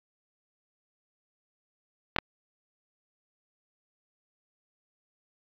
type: clicks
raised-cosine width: 0.3 ms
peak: -8 / -8 dBFS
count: 2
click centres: 2.163 / 2.186 s
effects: low-pass 4000 Hz 12 dB/octave + AAC 48 kbps